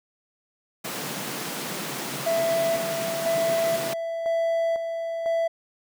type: high-pass noise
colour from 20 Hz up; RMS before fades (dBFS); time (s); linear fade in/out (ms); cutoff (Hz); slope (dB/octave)
pink; -32; 0.84-3.94; 10; 130; 96
type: tone with tremolo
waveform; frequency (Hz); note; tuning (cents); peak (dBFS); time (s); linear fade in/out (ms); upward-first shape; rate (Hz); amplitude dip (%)
triangle; 664; E5; +12; -19; 2.26-5.48; 10; square; 1; 50
effects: none